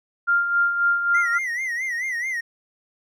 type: tone with tremolo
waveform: sine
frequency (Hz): 1396.9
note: F6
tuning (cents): 0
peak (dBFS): -15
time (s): 0.27-1.39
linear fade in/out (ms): 20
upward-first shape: sine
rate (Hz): 3.7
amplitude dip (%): 55
type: tone with vibrato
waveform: triangle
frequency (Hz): 1982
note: B6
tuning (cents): +6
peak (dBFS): -22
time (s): 1.14-2.41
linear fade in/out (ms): 10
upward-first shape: sine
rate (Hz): 4.6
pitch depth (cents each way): 120
effects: none